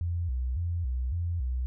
sine tone with vibrato, 73.6 Hz, D2, 4 cents sharp, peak -27 dBFS, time 0.01-1.66 s, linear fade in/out 0 ms, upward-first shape square, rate 1.8 Hz, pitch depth 270 cents each way, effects none

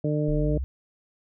harmonic tone, 150 Hz, D3, 37 cents sharp, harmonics 1 / 2 / 3 / 4, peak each -25 / -28 / -30 / -31 dBFS, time 0.04-0.58 s, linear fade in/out 5 ms
sine linear sweep, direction up, 30.87 to 69.3 Hz, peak -26 dBFS, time 0.28-0.64 s, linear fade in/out 0 ms
effects none

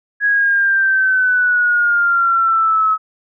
sine exponential sweep, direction down, 1666 to 1281 Hz, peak -11 dBFS, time 0.2-2.98 s, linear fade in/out 50 ms, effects none

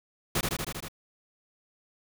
pink noise with echo, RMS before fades -27 dBFS, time 0.35-0.41 s, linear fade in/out 5 ms, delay 79 ms, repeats 6, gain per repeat -2 dB, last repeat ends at 0.884 s, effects none

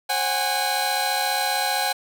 sawtooth tone cluster, 537 / 745 / 820 / 4066 Hz, C5 / F#5 / G#5 / B7, +45 / +12 / -22 / +50 cents, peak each -29 / -22 / -21 / -25 dBFS, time 0.09-1.93 s, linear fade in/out 10 ms, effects none

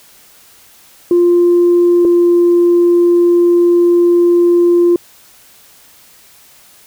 sine tone pair in turn, 349.2 / 347.6 Hz, F4 / F4, 0 / -8 cents, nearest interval unison, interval 8 cents, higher first, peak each -5 dBFS, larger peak neither, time 1.11-2.05 / 2.05-4.96 s, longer second, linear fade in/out 2 ms, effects tanh soft clip ceiling -3 dBFS + white hiss -44 dBFS RMS until 6.86 s

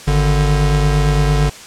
square tone pair together, 51.58 / 145.9 Hz, G#1 / D3, -11 / -11 cents, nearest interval octave + tritone, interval 1800 cents, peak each -15 dBFS, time 0.07-1.5 s, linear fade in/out 10 ms, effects white hiss -35 dBFS RMS until 1.66 s + low-pass 8000 Hz 12 dB/octave

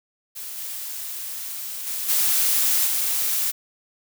blue noise with level steps, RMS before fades -34 / -32 / -28 / -20 / -23 dBFS, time 0.35-3.52 s, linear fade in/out 20 ms, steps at 0.57 / 1.86 / 2.08 / 2.85 s, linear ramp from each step 20 ms, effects none

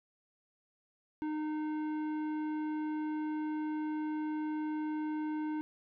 triangle tone with tanh clipping, 306.6 Hz, D#4, 25 cents flat, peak -35 dBFS, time 1.22-5.61 s, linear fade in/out 0 ms, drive 16 dB, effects none

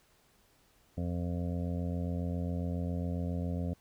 harmonic tone, 87.31 Hz, F2, in tune, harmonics 1 / 2 / 3 / 5 / 6 / 7 / 8, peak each -34 / -36 / -40 / -48 / -46 / -48 / -52 dBFS, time 0.97-3.74 s, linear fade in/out 10 ms, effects pink hiss -67 dBFS RMS until 3.8 s

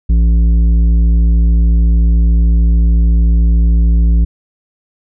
sine tone with tanh clipping, 56.8 Hz, A#1, 44 cents flat, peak -8 dBFS, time 0.09-4.25 s, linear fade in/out 10 ms, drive 9 dB, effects none

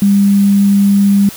sine tone with sample-and-hold, 200 Hz, G3, 35 cents sharp, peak -6 dBFS, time 0.02-1.29 s, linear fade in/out 2 ms, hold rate 11025 Hz, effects white hiss -31 dBFS RMS until 1.36 s

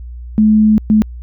sine tone bursts at uneven times, 214.9 Hz, A3, 41 cents flat, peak -6 dBFS, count 2, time 0.38-0.78 / 0.9-1.02 s, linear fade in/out 0 ms, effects added 60 Hz sine -26 dBFS peak until 1.22 s

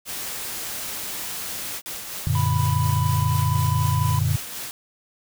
white noise, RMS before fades -31 dBFS, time 0.05-1.82 s, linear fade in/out 50 ms
white noise with tremolo, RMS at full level -32 dBFS, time 1.86-4.71 s, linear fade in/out 0 ms, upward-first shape sine, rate 4.1 Hz, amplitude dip 35%
sine chord, Gb augmented, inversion none, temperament equal, 92.5 / 116.54 / 146.83 Hz, Gb2 / Bb2 / D3, 0 / 0 / 0 cents, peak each -23 dBFS, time 2.27-4.36 s, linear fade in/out 0 ms
triangle tone with pitch glide, 987.8 to 996.4 Hz, B5 to B5, 0 to +15 cents, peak -25 dBFS, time 2.35-4.19 s, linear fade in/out 2 ms, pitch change +15 cents, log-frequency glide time 2.53-3.5 s
effects none

